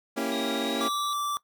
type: chord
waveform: 25% pulse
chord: A# diminished seventh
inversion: none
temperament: equal with one note detuned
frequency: 231.5 / 277.2 / 329.6 / 392 Hz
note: A#3 / C#4 / E4 / G4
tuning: -12 / 0 / 0 / 0 cents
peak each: -28 / -27 / -31 / -31 dBFS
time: 0.16-0.89 s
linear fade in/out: 20 ms
type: tone with pitch glide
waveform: sine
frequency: 3752 to 3878 Hz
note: A#7 to B7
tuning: +11 to -32 cents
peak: -34 dBFS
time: 0.32-1.13 s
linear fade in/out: 0 ms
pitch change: +57 cents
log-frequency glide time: 0.61-0.88 s
type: tone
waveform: square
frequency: 1166 Hz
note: D6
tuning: 13 cents flat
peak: -28 dBFS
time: 0.81-1.37 s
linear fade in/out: 0 ms
effects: noise-tail reverb RT60 0.1 s tail -19 dB re dry